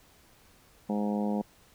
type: harmonic tone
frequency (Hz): 103.83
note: G#2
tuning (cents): 0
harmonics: 2 / 3 / 4 / 5 / 6 / 7 / 8 / 9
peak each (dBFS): -28 / -38 / -39 / -37 / -44 / -40 / -42 / -45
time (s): 0.89-1.42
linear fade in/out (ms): 10
effects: pink hiss -60 dBFS RMS until 1.74 s